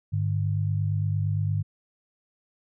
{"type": "tone pair together", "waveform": "sine", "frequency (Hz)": [101.28, 150], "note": ["G#2", "D3"], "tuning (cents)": [-43, 37], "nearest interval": "perfect fifth", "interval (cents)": 680, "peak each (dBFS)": [-24, -28], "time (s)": [0.12, 1.63], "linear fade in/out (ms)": 20, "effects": []}